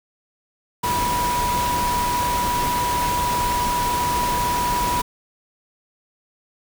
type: tone in noise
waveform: sine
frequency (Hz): 976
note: B5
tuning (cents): -21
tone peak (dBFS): -20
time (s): 0.83-5.02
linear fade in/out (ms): 10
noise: pink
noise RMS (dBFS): -26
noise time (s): 0.83-5.02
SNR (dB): +3
effects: none